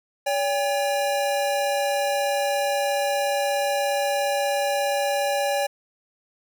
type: tone pair together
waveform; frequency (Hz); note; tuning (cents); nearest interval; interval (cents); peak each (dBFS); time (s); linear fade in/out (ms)
square; 568.3 / 803; C#5 / G5; +43 / +41; tritone; 598; -24 / -26; 0.26-5.67; 10
effects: none